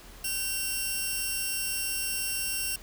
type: tone pair together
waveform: 5% pulse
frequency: 1541 / 2746 Hz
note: G6 / F7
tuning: -30 / -30 cents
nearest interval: minor seventh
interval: 1000 cents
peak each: -28 / -20 dBFS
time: 0.24-2.76 s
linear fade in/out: 5 ms
effects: added 40 Hz sine -49 dBFS peak until 2.82 s + pink hiss -50 dBFS RMS until 2.82 s